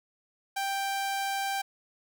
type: tone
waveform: sawtooth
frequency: 786 Hz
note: G5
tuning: 4 cents sharp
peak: -25 dBFS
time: 0.56-1.62 s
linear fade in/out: 10 ms
effects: none